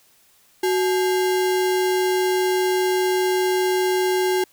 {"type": "tone with sample-and-hold", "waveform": "sine", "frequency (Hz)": 370, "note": "F#4", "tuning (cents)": 0, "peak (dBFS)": -17, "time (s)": [0.63, 4.44], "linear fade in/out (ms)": 5, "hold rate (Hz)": 1225, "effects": ["white hiss -57 dBFS RMS until 4.52 s"]}